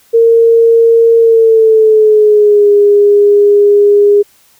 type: tone with pitch glide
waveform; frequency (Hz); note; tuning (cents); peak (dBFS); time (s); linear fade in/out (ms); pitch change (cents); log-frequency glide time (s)
sine; 459.4 to 409.3; A#4 to G#4; -25 to -25; -3; 0.13-4.23; 20; -200; 1.18-2.7
effects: white hiss -48 dBFS RMS until 4.59 s